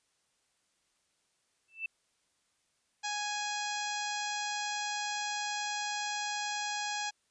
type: tone with exponential growth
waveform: sine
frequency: 2652 Hz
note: E7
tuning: 10 cents sharp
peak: -30 dBFS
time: 1.68-1.86 s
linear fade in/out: 5 ms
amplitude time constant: 37 ms
type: harmonic tone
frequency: 830.6 Hz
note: G#5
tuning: in tune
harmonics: 1 / 2 / 3 / 4 / 5 / 6 / 7 / 8 / 9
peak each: -37 / -40 / -42 / -43 / -44 / -45 / -45 / -46 / -47 dBFS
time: 3.03-7.11 s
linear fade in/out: 20 ms
effects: white hiss -75 dBFS RMS until 7.3 s + resampled to 22050 Hz

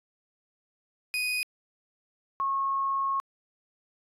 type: tone pair in turn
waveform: 35% pulse / sine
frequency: 2489 / 1090.9 Hz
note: D#7 / C#6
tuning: 0 / -28 cents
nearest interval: octave + major second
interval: 1428 cents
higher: first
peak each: -25 dBFS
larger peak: neither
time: 1.14-1.43 / 2.4-3.2 s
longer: second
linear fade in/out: 0 ms
effects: resampled to 32000 Hz

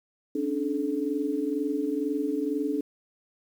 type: tone cluster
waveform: sine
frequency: 274.4 / 296.5 / 432.1 Hz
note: C#4 / D4 / A4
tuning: -17 / +17 / -31 cents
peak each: -31 / -28 / -31 dBFS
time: 0.35-2.81 s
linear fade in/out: 5 ms
effects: 9-bit

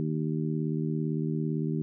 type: harmonic tone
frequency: 77.78 Hz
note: D#2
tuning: in tune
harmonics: 2 / 3 / 4 / 5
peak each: -29 / -33 / -35 / -37 dBFS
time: 0-1.82 s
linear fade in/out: 0 ms
effects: none

